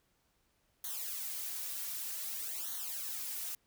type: noise with flanger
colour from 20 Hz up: blue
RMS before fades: -40 dBFS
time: 0.84-3.55 s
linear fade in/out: 2 ms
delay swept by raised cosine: 0.39 to 3.89 ms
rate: 0.53 Hz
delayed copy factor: -0.9
effects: pink hiss -75 dBFS RMS until 3.66 s